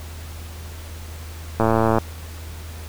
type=click train; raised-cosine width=1 ms; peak=-4 dBFS; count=44; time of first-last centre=1.6-1.984 s; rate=112 Hz; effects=added 80 Hz sine -33 dBFS peak until 2.88 s + pink hiss -41 dBFS RMS until 2.88 s